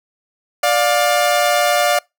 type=tone pair together; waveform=sawtooth; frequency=589 / 708.6 Hz; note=D5 / F5; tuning=+5 / +25 cents; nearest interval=minor third; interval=320 cents; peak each=-12 dBFS; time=0.63-1.99 s; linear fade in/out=5 ms; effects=noise-tail reverb RT60 0.2 s tail -26 dB re dry